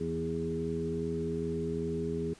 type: harmonic tone with a mistuned harmonic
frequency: 82.41 Hz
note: E2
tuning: in tune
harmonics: 1 / 2 / 3 / 4 / 5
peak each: -42 / -36 / -38 / -41 / -34 dBFS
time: 0-2.34 s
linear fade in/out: 10 ms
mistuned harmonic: 3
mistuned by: -20 cents
effects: pink hiss -57 dBFS RMS until 2.39 s + resampled to 22050 Hz